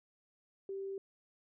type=tone; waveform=sine; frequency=390 Hz; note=G4; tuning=9 cents flat; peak=-38 dBFS; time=0.69-0.98 s; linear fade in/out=2 ms; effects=none